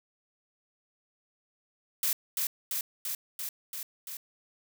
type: noise with echo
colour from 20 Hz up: blue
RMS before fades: -28 dBFS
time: 2.03-2.13 s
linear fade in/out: 2 ms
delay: 340 ms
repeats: 6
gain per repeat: -2 dB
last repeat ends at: 4.17 s
effects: none